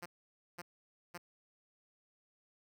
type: tone bursts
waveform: 5% pulse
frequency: 174.8 Hz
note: F3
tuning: 2 cents sharp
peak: -32 dBFS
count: 3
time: 0.02-1.18 s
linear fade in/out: 10 ms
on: 40 ms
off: 520 ms
effects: none